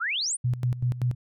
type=exponential sweep; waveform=sine; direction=up; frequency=1248 to 9900 Hz; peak=-25 dBFS; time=0-0.37 s; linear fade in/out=20 ms
type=tone with tremolo; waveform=sine; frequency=123.47 Hz; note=B2; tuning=in tune; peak=-21 dBFS; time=0.44-1.15 s; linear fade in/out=10 ms; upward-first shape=square; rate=5.2 Hz; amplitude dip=75%
effects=none